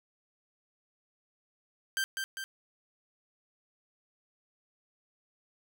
sawtooth tone with echo, 1568 Hz, G6, in tune, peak -25 dBFS, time 1.97-2.04 s, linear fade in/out 0 ms, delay 200 ms, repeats 2, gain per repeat -4 dB, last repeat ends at 2.44 s, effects none

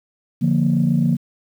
sine chord, Bb major, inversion first, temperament equal, 146.83 / 174.61 / 233.1 Hz, D3 / F3 / Bb3, 0 / 0 / 0 cents, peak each -18 dBFS, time 0.41-1.17 s, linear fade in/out 20 ms, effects tanh soft clip ceiling -7 dBFS + 8-bit

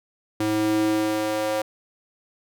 square tone with high-pass filter sweep, 107.3 Hz, A2, 43 cents flat, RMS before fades -23 dBFS, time 0.4-1.62 s, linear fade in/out 5 ms, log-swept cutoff 240 to 530 Hz, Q 2.9, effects none

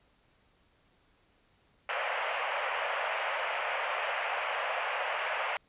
pink band-pass noise, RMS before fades -33 dBFS, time 1.89-5.57 s, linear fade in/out 2 ms, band 540 to 2900 Hz, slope 48 dB/octave, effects pink hiss -68 dBFS RMS until 5.68 s + resampled to 8000 Hz

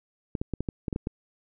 clicks, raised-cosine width 3 ms, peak -16 dBFS, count 9, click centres 0.352 / 0.415 / 0.537 / 0.606 / 0.688 / 0.882 / 0.928 / 0.961 / 1.071 s, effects none

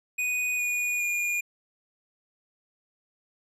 square tone with pitch steps, 2482 / 2455 / 2428 Hz, D#7 / D#7 / D#7, -5 / -24 / -43 cents, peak -26 dBFS, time 0.18-1.41 s, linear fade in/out 10 ms, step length 410 ms, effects low-pass 12000 Hz 12 dB/octave

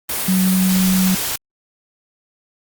sine tone in noise, 186.8 Hz, F#3, 17 cents sharp, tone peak -13 dBFS, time 0.28-1.15 s, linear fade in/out 5 ms, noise white, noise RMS -22 dBFS, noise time 0.09-1.36 s, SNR +6 dB, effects Opus 32 kbps

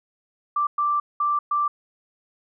sine tone bursts at uneven times, 1174.7 Hz, D6, in tune, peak -19 dBFS, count 4, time 0.56-0.67 / 0.78-1 / 1.2-1.39 / 1.51-1.68 s, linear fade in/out 5 ms, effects none

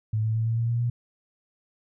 sine tone with pitch steps, 108.7 / 110.47 / 112.27 / 114.1 / 115.96 / 117.86 / 119.78 Hz, A2 / A2 / A2 / A#2 / A#2 / A#2 / A#2, -21 / +7 / +35 / -37 / -9 / +19 / +47 cents, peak -22 dBFS, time 0.13-0.9 s, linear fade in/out 5 ms, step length 110 ms, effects none

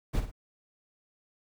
brown noise with echo, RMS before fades -27 dBFS, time 0.13-0.21 s, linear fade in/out 20 ms, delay 53 ms, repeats 2, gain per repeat -8 dB, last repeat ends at 0.316 s, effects none

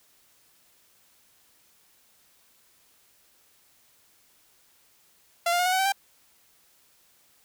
sawtooth tone with pitch steps, 686 / 702 / 718.4 / 735.2 / 752.4 / 770 / 788 Hz, F5 / F5 / F5 / F#5 / F#5 / G5 / G5, -31 / +9 / +49 / -11 / +29 / -31 / +9 cents, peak -18 dBFS, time 5.46-5.922 s, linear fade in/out 5 ms, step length 66 ms, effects white hiss -62 dBFS RMS until 7.44 s

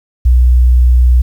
sine tone with vibrato, 61.74 Hz, B1, in tune, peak -3 dBFS, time 0.25-1.22 s, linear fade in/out 10 ms, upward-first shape sine, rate 19 Hz, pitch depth 16 cents each way, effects tanh soft clip ceiling 0 dBFS + 7-bit

